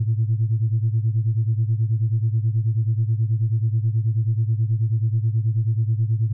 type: beating tone pair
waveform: sine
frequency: 109.3 / 118.6 Hz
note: A2 / A#2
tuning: -11 / +30 cents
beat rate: 9.3 Hz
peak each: -18 / -22 dBFS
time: 0-6.33 s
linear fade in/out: 10 ms
effects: tanh soft clip ceiling -12 dBFS